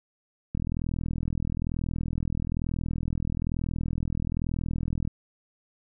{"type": "click train", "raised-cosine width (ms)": 5, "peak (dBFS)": -17, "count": 187, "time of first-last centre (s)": [0.55, 5.076], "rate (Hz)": 41.1, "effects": []}